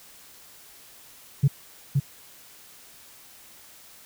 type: tone with echo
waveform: sine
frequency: 139.3 Hz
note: C#3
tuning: 9 cents sharp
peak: -13 dBFS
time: 1.43-1.48 s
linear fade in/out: 10 ms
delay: 520 ms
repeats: 1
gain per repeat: -4 dB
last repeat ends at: 2 s
effects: tanh soft clip ceiling -11 dBFS + white hiss -50 dBFS RMS until 4.05 s